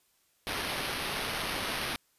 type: noise with sample-and-hold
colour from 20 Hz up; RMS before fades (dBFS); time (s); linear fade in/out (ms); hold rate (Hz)
blue; -34; 0.47-1.96; 0; 7350
effects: white hiss -70 dBFS RMS until 2.18 s + resampled to 32000 Hz